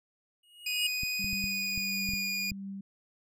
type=tone with exponential growth; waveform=square; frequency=2879 Hz; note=F#7; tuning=48 cents flat; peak=-26 dBFS; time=0.43-0.87 s; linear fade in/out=5 ms; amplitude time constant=95 ms
type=tone with pitch glide; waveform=25% pulse; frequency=2489 to 2441 Hz; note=D#7 to D#7; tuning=0 to -34 cents; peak=-27 dBFS; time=0.66-2.51 s; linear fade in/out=5 ms; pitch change=-34 cents; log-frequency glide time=1.31-2.21 s
type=clicks; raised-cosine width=5 ms; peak=-27 dBFS; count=8; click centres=1.034 / 1.244 / 1.331 / 1.441 / 1.777 / 2.09 / 2.136 / 2.518 s
type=tone with tremolo; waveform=sine; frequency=196 Hz; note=G3; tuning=in tune; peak=-36 dBFS; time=1.19-2.81 s; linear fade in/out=5 ms; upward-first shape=triangle; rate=1.5 Hz; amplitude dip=60%
effects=none